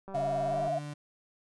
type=click train; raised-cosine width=1 ms; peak=-31 dBFS; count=117; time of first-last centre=0.08-0.678 s; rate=194 Hz
type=tone with pitch glide; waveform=35% pulse; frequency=141 to 147.16 Hz; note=C#3 to D3; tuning=+30 to +4 cents; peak=-36 dBFS; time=0.14-0.94 s; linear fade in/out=10 ms; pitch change=+74 cents; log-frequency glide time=0.48-0.59 s
type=tone with vibrato; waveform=sine; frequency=675 Hz; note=E5; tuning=41 cents sharp; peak=-28 dBFS; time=0.14-0.79 s; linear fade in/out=10 ms; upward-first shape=sine; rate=19 Hz; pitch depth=93 cents each way
effects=resampled to 24000 Hz